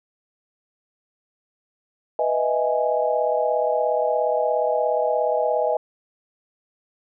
sine chord, E major seventh, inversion second, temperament equal, 493.9 / 622.3 / 659.3 / 830.6 Hz, B4 / D#5 / E5 / G#5, 0 / 0 / 0 / 0 cents, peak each -24 / -22 / -27 / -25 dBFS, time 2.19-5.77 s, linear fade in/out 2 ms, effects none

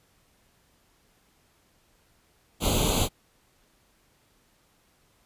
pink noise with comb filter, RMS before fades -24 dBFS, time 2.6-3.09 s, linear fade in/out 50 ms, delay 0.28 ms, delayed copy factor +0.9, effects pink hiss -65 dBFS RMS until 5.25 s + resampled to 32000 Hz

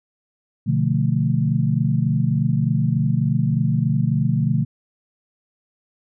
sine chord, B half-diminished seventh, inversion none, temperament equal, 123.47 / 146.83 / 174.61 / 220 Hz, B2 / D3 / F3 / A3, 0 / 0 / 0 / 0 cents, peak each -21 / -20 / -24 / -24 dBFS, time 0.66-4.65 s, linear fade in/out 20 ms, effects none

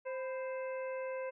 harmonic tone with a mistuned harmonic, 523.3 Hz, C5, in tune, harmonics 1 / 2 / 3 / 4 / 5, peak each -37 / -47 / -51 / -52 / -53 dBFS, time 0.05-1.31 s, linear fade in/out 20 ms, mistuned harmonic 2, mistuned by -77 cents, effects none

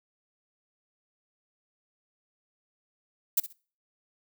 violet noise with echo, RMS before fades -23 dBFS, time 3.37-3.4 s, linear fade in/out 5 ms, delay 64 ms, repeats 2, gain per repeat -14 dB, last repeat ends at 3.528 s, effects noise-tail reverb RT60 0.4 s tail -24 dB re dry

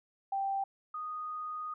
sine tone pair in turn, 784 / 1239.5 Hz, G5 / D#6, 0 / -7 cents, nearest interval minor sixth, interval 793 cents, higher second, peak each -30 / -36 dBFS, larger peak first, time 0.32-0.64 / 0.94-1.74 s, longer second, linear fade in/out 5 ms, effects none

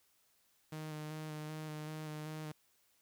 sawtooth tone with vibrato, 154.1 Hz, D#3, 16 cents flat, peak -38 dBFS, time 0.72-2.52 s, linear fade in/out 5 ms, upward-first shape square, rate 2.6 Hz, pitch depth 16 cents each way, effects white hiss -73 dBFS RMS until 3.01 s

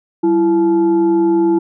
sine tone with frequency modulation, 334.9 Hz, E4, 27 cents sharp, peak -10 dBFS, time 0.23-1.59 s, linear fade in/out 10 ms, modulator 527 Hz, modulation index 0.45, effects none

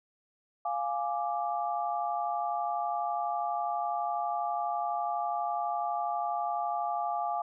sine chord, D diminished, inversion first, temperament equal, 698.5 / 830.6 / 1174.7 Hz, F5 / Ab5 / D6, 0 / 0 / 0 cents, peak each -32 / -33 / -36 dBFS, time 0.65-7.42 s, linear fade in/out 5 ms, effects none

